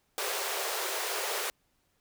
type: high-pass noise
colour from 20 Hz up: pink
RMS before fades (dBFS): -33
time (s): 0.18-1.5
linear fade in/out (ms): 0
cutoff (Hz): 370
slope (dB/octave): 96
effects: pink hiss -73 dBFS RMS until 2 s